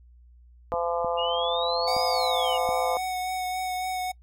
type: harmonic tone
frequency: 170.8 Hz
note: F3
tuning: 38 cents flat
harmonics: 3 / 4 / 5 / 6 / 7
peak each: -28 / -30 / -32 / -34 / -35 dBFS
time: 0.72-2.97 s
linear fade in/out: 0 ms
type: clicks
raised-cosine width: 3 ms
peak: -26 dBFS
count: 4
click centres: 0.739 / 1.046 / 1.966 / 2.69 s
type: exponential two-way sweep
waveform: sine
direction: up then down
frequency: 2794 to 5070 to 2794 Hz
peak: -29 dBFS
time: 1.17-2.58 s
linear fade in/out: 20 ms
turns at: 2.05 s
type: tone with vibrato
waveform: square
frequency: 740 Hz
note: F#5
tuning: in tune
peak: -28 dBFS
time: 1.87-4.12 s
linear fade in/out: 10 ms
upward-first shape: sine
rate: 3.6 Hz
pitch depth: 14 cents each way
effects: noise-tail reverb RT60 0.1 s tail -24 dB re dry + added 60 Hz sine -50 dBFS peak until 4.22 s